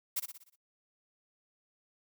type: noise with echo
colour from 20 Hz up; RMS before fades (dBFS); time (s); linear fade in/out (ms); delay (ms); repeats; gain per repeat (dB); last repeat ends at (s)
blue; -32; 0.16-0.2; 10; 60; 6; -6; 0.56
effects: noise-tail reverb RT60 0.1 s tail -23 dB re dry

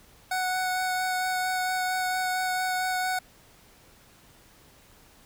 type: tone with vibrato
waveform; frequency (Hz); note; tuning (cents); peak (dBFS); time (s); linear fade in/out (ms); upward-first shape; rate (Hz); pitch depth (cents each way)
25% pulse; 740; F#5; 0; -22; 0.31-3.19; 5; sine; 4.4; 10
effects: pink hiss -56 dBFS RMS until 5.25 s

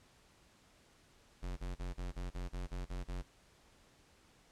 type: tone bursts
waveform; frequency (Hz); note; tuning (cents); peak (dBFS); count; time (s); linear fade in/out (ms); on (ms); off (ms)
square; 44.99; F#1; -48; -39; 10; 1.42-3.226; 20; 150; 34
effects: pink hiss -66 dBFS RMS until 4.51 s + low-pass 9000 Hz 12 dB/octave

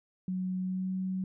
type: tone with pitch glide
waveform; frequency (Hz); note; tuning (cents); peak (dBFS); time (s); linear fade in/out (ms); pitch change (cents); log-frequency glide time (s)
sine; 185 to 187.47; F#3 to F#3; 0 to +23; -30; 0.28-1.24; 2; +23; 0.61-0.91
effects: none

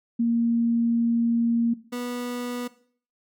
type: tone pair in turn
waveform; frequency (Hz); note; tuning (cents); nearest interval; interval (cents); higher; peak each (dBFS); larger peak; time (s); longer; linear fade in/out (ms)
sine / 30% pulse; 233.1 / 244.6; A#3 / B3; 0 / -16; minor second; 84; second; -19 / -26; first; 0.19-1.74 / 1.92-2.68; first; 10
effects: noise-tail reverb RT60 0.5 s tail -17 dB re dry

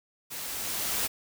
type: noise with level ramp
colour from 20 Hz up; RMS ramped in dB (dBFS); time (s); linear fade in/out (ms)
white; -38 to -28; 0.3-1.08; 20
effects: none

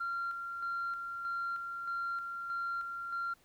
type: tone with tremolo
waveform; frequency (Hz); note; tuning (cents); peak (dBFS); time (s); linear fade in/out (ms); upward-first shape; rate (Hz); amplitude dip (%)
sine; 1380; F6; -21; -32; 0-3.34; 10; square; 1.6; 45
effects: tanh soft clip ceiling -30 dBFS + pink hiss -67 dBFS RMS until 3.44 s

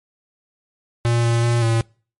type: tone with pitch steps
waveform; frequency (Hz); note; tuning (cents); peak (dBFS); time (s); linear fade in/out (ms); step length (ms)
square; 118 / 117 / 118.4 / 114.4; A#2 / A#2 / A#2 / A#2; +22 / +7 / +27 / -32; -16; 1.05-1.81; 0; 190
effects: noise-tail reverb RT60 0.4 s tail -26 dB re dry + MP3 48 kbps

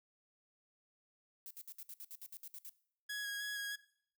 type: noise bursts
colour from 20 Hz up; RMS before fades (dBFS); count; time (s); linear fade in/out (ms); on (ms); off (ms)
violet; -49; 12; 1.46-2.694; 0; 46; 62
type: tone with vibrato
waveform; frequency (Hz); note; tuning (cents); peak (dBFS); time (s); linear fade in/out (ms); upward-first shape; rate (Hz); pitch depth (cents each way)
sawtooth; 1660; G#6; -1; -36; 3.09-3.76; 10; square; 3.2; 13
effects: noise-tail reverb RT60 0.6 s tail -19 dB re dry

